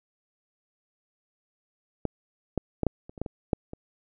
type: clicks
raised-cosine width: 2 ms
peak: -13 / -12 / -12 / -9 / -29 / -29 / -16 / -21 / -9 / -24 dBFS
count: 10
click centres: 2.053 / 2.577 / 2.833 / 2.867 / 3.095 / 3.178 / 3.216 / 3.262 / 3.532 / 3.734 s
effects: none